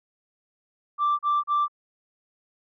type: tone bursts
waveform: sine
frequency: 1174.7 Hz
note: D6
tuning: in tune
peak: -18 dBFS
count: 3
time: 0.98-1.682 s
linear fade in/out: 50 ms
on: 210 ms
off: 36 ms
effects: tanh soft clip ceiling -17 dBFS